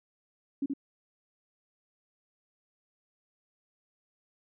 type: tone with echo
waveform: sine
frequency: 277.2 Hz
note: C#4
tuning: in tune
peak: -27 dBFS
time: 0.62-0.66 s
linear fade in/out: 5 ms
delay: 77 ms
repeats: 1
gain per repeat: -2 dB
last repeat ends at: 0.737 s
effects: none